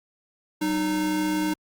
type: tone pair together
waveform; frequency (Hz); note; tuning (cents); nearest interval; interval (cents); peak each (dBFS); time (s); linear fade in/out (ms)
square; 190.21 / 307.2; F#3 / D#4; +48 / -22; minor sixth; 830; -32 / -24; 0.61-1.54; 10
effects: Opus 48 kbps